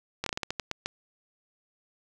slowing click train, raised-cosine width 0.2 ms, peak -13 dBFS, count 10, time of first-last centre 0.24-0.86 s, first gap 23 ms, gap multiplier 1.26, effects none

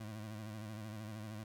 25% pulse tone with vibrato, 107.7 Hz, A2, 37 cents flat, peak -40 dBFS, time 0-1.44 s, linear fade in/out 5 ms, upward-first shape sine, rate 13 Hz, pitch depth 68 cents each way, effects none

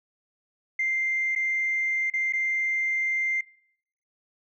sine tone with dropouts, 2093 Hz, C7, in tune, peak -22 dBFS, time 0.79-3.41 s, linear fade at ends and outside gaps 5 ms, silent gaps 1.352-1.359 / 2.101-2.136 / 2.325-2.333 s, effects noise-tail reverb RT60 0.7 s tail -25 dB re dry + tanh soft clip ceiling -18 dBFS

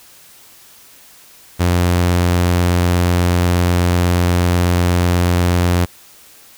sawtooth tone, 88.2 Hz, F2, 18 cents sharp, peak -8 dBFS, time 1.59-5.86 s, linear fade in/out 20 ms, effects white hiss -44 dBFS RMS until 6.57 s

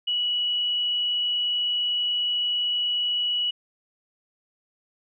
sine tone with frequency modulation, 2934 Hz, F#7, 15 cents flat, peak -22 dBFS, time 0.07-3.51 s, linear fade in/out 10 ms, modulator 29.3 Hz, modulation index 0.43, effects none

